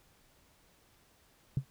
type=tone with exponential decay; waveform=sine; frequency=134.4 Hz; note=C3; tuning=47 cents sharp; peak=-21 dBFS; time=1.57-1.65 s; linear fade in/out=2 ms; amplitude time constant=16 ms; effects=tanh soft clip ceiling -22 dBFS + pink hiss -66 dBFS RMS until 1.7 s